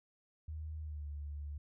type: tone with pitch glide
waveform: sine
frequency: 77.78 to 72.99 Hz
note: D#2 to D2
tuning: 0 to -10 cents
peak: -40 dBFS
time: 0.48-1.58 s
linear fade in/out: 5 ms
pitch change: -110 cents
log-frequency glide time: 0.8-1.07 s
effects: none